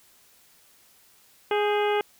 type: harmonic tone with a mistuned harmonic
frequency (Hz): 415.3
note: G#4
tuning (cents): 0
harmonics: 1 / 2 / 3 / 4 / 5 / 6 / 7 / 8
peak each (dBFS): -23 / -27 / -34 / -35 / -35 / -37 / -37 / -43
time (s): 1.51-2.01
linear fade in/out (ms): 2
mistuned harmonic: 4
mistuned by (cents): -83
effects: white hiss -58 dBFS RMS until 2.19 s